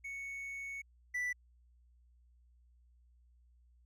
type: tone pair in turn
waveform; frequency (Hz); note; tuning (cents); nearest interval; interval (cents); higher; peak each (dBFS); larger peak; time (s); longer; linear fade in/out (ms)
triangle; 2217 / 1975.1; C#7 / B6; 0 / 0; major second; 200; first; -39 / -32; second; 0.04-0.82 / 1.14-1.33; first; 10
effects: added 60 Hz sine -63 dBFS peak until 3.85 s